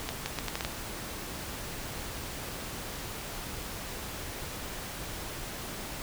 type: accelerating click train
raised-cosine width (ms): 0.2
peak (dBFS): -14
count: 7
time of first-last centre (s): 0.09-0.649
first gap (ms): 170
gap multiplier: 0.75
effects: pink hiss -39 dBFS RMS until 6.02 s